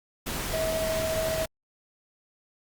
pink noise, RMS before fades -32 dBFS, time 0.26-1.46 s, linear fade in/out 10 ms
triangle tone with tremolo, 642 Hz, E5, 46 cents flat, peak -24 dBFS, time 0.53-1.46 s, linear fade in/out 10 ms, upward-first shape sine, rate 14 Hz, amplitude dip 25%
effects Opus 48 kbps

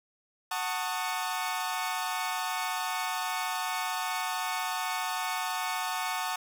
sawtooth chord, D# half-diminished seventh, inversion first, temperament equal with one note detuned, 740 / 892.3 / 1108.7 / 1244.5 Hz, F#5 / A5 / C#6 / D#6, 0 / +24 / 0 / 0 cents, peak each -31 / -31 / -33 / -34 dBFS, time 0.51-6.36 s, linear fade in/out 5 ms, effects none

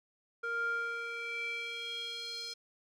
square tone with band-pass filter sweep, 466.2 Hz, A#4, in tune, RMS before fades -38 dBFS, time 0.43-2.54 s, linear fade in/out 10 ms, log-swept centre 1200 to 4700 Hz, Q 4.6, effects none

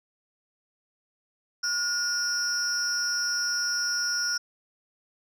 sine tone cluster, 1432 / 5270 / 5620 Hz, F6 / E8 / F8, +43 / -1 / +10 cents, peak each -28 dBFS, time 1.63-4.38 s, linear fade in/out 10 ms, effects tanh soft clip ceiling -20 dBFS

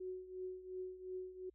sine tone with tremolo, 370 Hz, F#4, in tune, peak -40 dBFS, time 0-1.5 s, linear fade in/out 10 ms, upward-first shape triangle, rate 2.8 Hz, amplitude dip 80%, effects added 60 Hz sine -70 dBFS peak until 1.54 s

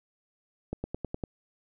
accelerating click train, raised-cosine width 2 ms, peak -19 dBFS, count 6, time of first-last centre 0.73-1.238 s, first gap 110 ms, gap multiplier 0.96, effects none

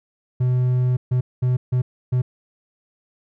triangle tone bursts at uneven times, 125.8 Hz, B2, 32 cents sharp, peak -14 dBFS, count 5, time 0.4-0.97 / 1.11-1.21 / 1.42-1.57 / 1.72-1.82 / 2.12-2.22 s, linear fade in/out 10 ms, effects none

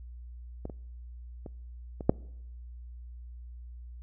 clicks, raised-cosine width 2 ms, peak -23 / -27 / -27 / -24 / -6 dBFS, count 5, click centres 0.654 / 0.698 / 1.462 / 2.008 / 2.095 s, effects noise-tail reverb RT60 0.8 s tail -25 dB re dry + added 60 Hz sine -42 dBFS peak until 4.02 s

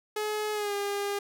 sawtooth tone with pitch glide, 424.6 to 404.3 Hz, G#4 to G#4, +38 to -46 cents, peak -25 dBFS, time 0.16-1.19 s, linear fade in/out 5 ms, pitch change -84 cents, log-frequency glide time 0.53-0.74 s, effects none

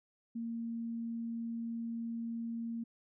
sine tone, 230.8 Hz, A#3, 17 cents flat, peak -36 dBFS, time 0.35-2.84 s, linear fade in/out 10 ms, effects none

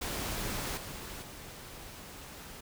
pink noise with level steps, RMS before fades -36 / -43 / -47 dBFS, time 0.01-2.61 s, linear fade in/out 10 ms, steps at 0.77 / 1.22 s, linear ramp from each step 5 ms, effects none

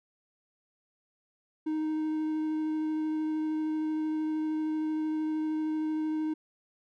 triangle tone with vibrato, 311.1 Hz, D#4, in tune, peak -26 dBFS, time 1.66-6.34 s, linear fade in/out 10 ms, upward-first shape sine, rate 13 Hz, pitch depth 8 cents each way, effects none

